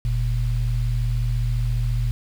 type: tone pair together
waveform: sine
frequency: 44.57 / 119 Hz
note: F1 / A#2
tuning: +36 / +36 cents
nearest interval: octave + perfect fourth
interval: 1700 cents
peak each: -22 dBFS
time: 0.05-2.11 s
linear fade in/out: 0 ms
effects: 7-bit